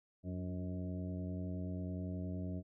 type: harmonic tone with a mistuned harmonic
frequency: 90.3 Hz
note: F#2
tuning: 42 cents flat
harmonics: 1 / 2 / 3 / 4 / 5 / 6 / 7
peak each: -41 / -42 / -46 / -54 / -57 / -59 / -52 dBFS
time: 0.23-2.63 s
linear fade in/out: 50 ms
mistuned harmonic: 3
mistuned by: +54 cents
effects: none